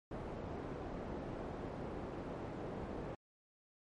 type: low-pass noise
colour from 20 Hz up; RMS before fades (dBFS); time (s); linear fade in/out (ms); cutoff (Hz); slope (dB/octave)
white; -44; 0.11-3.15; 2; 520; 12
effects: MP3 48 kbps